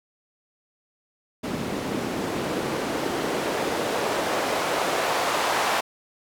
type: noise with band-pass filter sweep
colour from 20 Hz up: white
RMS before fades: -26 dBFS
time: 1.43-5.81 s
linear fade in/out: 10 ms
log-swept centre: 220 to 820 Hz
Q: 1.1
effects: none